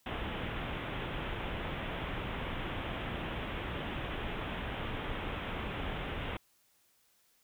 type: low-pass noise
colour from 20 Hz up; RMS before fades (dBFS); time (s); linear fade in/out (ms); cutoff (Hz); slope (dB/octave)
pink; -38; 0.06-6.37; 2; 3500; 96
effects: white hiss -70 dBFS RMS until 7.43 s

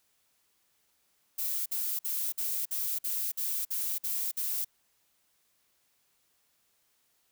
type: noise bursts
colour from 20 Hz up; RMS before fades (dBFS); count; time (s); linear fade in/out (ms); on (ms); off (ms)
violet; -32; 10; 1.38-4.648; 10; 280; 52
effects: white hiss -72 dBFS RMS until 7.31 s

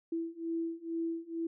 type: beating tone pair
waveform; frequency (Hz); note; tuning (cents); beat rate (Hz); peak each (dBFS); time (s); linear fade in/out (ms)
sine; 330 / 332.2; E4 / E4; +2 / +13; 2.2; -37 / -36; 0.12-1.47; 5
effects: none

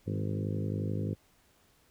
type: harmonic tone with a mistuned harmonic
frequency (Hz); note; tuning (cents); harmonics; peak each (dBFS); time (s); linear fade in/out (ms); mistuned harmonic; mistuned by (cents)
51.4; G#1; -17; 2 / 3 / 4 / 5 / 6 / 7 / 8 / 9 / 10; -33 / -37 / -39 / -41 / -43 / -44 / -45 / -46 / -47; 0.06-1.15; 20; 3; +51
effects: pink hiss -66 dBFS RMS until 1.9 s

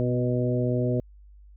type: harmonic tone with a mistuned harmonic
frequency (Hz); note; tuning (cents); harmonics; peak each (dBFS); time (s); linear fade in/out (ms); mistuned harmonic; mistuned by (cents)
123.47; B2; 0; 1 / 2 / 3 / 4 / 5; -25 / -28 / -30 / -31 / -32; 0-1; 0; 2; +20
effects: added 50 Hz sine -47 dBFS peak until 1.56 s

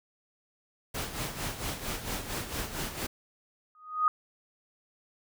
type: noise with tremolo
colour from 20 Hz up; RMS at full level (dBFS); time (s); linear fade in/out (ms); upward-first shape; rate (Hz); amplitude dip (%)
pink; -33; 0.94-3.07; 10; sine; 4.4; 65
type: tone with exponential growth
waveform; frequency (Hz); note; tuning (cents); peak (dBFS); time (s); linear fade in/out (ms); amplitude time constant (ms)
sine; 1244.5; D#6; 0; -18; 3.75-4.08; 1; 70
effects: none

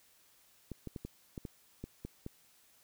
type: clicks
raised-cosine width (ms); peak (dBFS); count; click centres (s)
3; -28; 9; 0.717 / 0.873 / 0.962 / 1.05 / 1.378 / 1.452 / 1.84 / 2.05 / 2.264
effects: white hiss -66 dBFS RMS until 2.83 s

